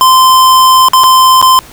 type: tone with dropouts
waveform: square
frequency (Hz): 1036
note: C6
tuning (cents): -17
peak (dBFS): -3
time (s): 0.01-1.59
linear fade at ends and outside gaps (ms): 0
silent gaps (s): 0.885-0.934 / 1.036-1.04 / 1.415-1.426
effects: pink hiss -34 dBFS RMS until 1.72 s